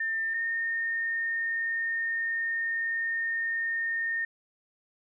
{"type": "tone pair in turn", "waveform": "sine", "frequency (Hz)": [1799, 1830.4], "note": ["A6", "A#6"], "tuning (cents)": [38, -32], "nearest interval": "unison", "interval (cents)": 30, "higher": "second", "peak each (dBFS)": -27, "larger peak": "neither", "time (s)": [[0, 0.34], [0.34, 4.25]], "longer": "second", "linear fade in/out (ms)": 5, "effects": []}